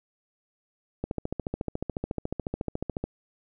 click train, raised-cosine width 2 ms, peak -16 dBFS, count 29, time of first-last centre 1.04-3.04 s, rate 14 Hz, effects none

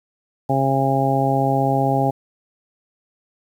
harmonic tone, 135.5 Hz, C#3, 39 cents flat, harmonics 1 / 2 / 3 / 4 / 5 / 6, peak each -21 / -23 / -26 / -25 / -23 / -21 dBFS, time 0.49-2.11 s, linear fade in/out 10 ms, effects 8-bit

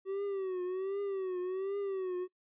triangle tone with vibrato, 381 Hz, G4, 49 cents flat, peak -31 dBFS, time 0.05-2.28 s, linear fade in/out 50 ms, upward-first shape triangle, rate 1.3 Hz, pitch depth 110 cents each way, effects noise-tail reverb RT60 0.1 s tail -25 dB re dry + resampled to 8000 Hz

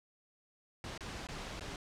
pink noise with dropouts, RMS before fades -43 dBFS, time 0.84-1.76 s, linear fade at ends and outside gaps 1 ms, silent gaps 0.977-1.007 / 1.27-1.287 / 1.596-1.608 s, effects low-pass 6000 Hz 12 dB/octave

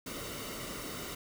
pink noise with comb filter, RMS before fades -41 dBFS, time 0.06-1.15 s, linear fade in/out 5 ms, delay 1.2 ms, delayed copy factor -0.6, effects none

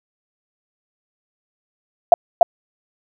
sine tone with echo, 686 Hz, F5, 31 cents flat, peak -3 dBFS, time 2.12-2.14 s, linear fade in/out 2 ms, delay 290 ms, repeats 1, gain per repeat -2 dB, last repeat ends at 2.43 s, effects none

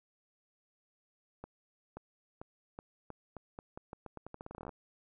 accelerating click train, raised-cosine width 1 ms, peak -30 dBFS, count 24, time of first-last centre 1.44-4.692 s, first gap 530 ms, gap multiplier 0.84, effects none

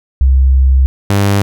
sine / sawtooth tone pair in turn, 66 / 100.04 Hz, C2 / G2, +16 / +36 cents, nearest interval perfect fifth, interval 720 cents, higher second, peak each -5 dBFS, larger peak neither, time 0.21-0.86 / 1.1-1.42 s, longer first, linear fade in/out 0 ms, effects none

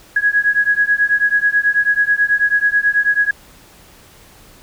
sine beating tone pair, 1660 / 1669.2 Hz, G#6 / G#6, -1 / +8 cents, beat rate 9.2 Hz, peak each -15 dBFS, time 0.16-3.31 s, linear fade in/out 5 ms, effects pink hiss -45 dBFS RMS until 4.62 s

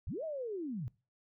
sine linear two-way sweep, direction up then down, 41.86 to 659.3 to 104.3 Hz, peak -36 dBFS, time 0.07-0.88 s, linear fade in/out 0 ms, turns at 0.24 s, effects noise-tail reverb RT60 0.3 s tail -21 dB re dry

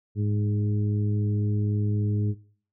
harmonic tone with a mistuned harmonic, 103.83 Hz, G#2, in tune, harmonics 1 / 2 / 3 / 4, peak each -23 / -31 / -36 / -38 dBFS, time 0.15-2.35 s, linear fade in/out 50 ms, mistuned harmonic 1, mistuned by +21 cents, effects noise-tail reverb RT60 0.5 s tail -20 dB re dry

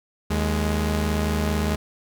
sawtooth tone pair together, 77.78 / 208.7 Hz, D#2 / G#3, 0 / +9 cents, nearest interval octave + perfect fourth, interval 1709 cents, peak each -19 / -21 dBFS, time 0.3-1.76 s, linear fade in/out 10 ms, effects none

